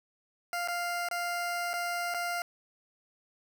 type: tone with dropouts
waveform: 20% pulse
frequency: 698.5 Hz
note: F5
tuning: in tune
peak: -26 dBFS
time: 0.53-2.42 s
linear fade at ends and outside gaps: 1 ms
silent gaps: 0.676-0.684 / 1.087-1.112 / 1.733-1.738 / 2.14-2.145 s
effects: none